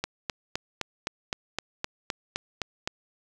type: click train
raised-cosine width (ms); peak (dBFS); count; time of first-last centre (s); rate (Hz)
0.2; -11; 12; 0.04-2.875; 3.88
effects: none

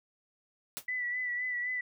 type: noise with exponential decay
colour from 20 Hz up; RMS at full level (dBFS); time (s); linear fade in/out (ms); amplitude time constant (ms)
white; -34; 0.77-0.86; 0; 18
type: tone with vibrato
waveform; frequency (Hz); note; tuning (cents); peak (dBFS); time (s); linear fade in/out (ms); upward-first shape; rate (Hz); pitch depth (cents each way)
sine; 1975.5; B6; 0; -31; 0.88-1.81; 5; sine; 3.9; 34
effects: none

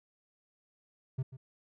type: tone with echo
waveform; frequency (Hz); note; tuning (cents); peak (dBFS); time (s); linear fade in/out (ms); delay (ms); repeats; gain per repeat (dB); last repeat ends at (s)
triangle; 130.81; C3; 0; -28; 1.18-1.23; 10; 140; 1; -14; 1.37
effects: none

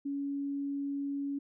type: tone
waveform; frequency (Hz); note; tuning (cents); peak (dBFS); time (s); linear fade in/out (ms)
sine; 280.8; C#4; +22; -32; 0.05-1.39; 10
effects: none

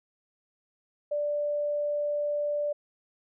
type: tone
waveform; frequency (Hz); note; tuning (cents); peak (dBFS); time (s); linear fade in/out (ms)
sine; 587.3; D5; 0; -26; 1.11-2.73; 10
effects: none

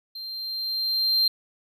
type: tone with level ramp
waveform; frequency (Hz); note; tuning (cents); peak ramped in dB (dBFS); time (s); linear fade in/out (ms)
triangle; 4163; C8; -10; -33 to -16; 0.15-1.28; 5
effects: none

